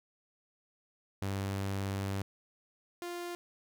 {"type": "tone pair in turn", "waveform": "sawtooth", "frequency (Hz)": [98, 349.2], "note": ["G2", "F4"], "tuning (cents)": [0, 0], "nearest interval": "octave + minor seventh", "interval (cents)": 2200, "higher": "second", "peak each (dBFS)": [-29, -34], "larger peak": "first", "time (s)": [[1.22, 2.22], [3.02, 3.35]], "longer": "first", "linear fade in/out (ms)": 0, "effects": []}